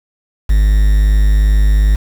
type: tone with quantisation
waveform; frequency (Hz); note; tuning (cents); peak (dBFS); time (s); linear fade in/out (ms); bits
triangle; 51.3; G#1; -21; -5; 0.49-1.96; 10; 5
effects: none